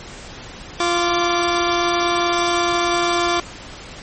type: tone pair together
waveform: 15% pulse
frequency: 347.2 / 1166 Hz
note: F4 / D6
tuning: -10 / -13 cents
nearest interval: octave + major sixth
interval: 2097 cents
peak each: -11 / -16 dBFS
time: 0.8-3.4 s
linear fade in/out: 2 ms
effects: pink hiss -36 dBFS RMS until 4.02 s + MP3 32 kbps